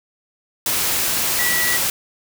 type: tone in noise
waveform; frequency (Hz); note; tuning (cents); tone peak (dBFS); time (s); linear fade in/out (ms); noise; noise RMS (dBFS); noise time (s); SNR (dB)
sine; 1947; B6; -25; -20; 1.39-1.77; 2; white; -20; 0.66-1.9; -3
effects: none